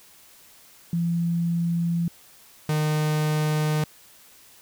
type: tone pair in turn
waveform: sine / 45% pulse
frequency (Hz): 169.9 / 153.03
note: F3 / D#3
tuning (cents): -47 / -28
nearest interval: major second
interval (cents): 181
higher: first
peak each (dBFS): -21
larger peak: neither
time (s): 0.93-2.08 / 2.69-3.84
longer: neither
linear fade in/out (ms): 2
effects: white hiss -52 dBFS RMS until 4.61 s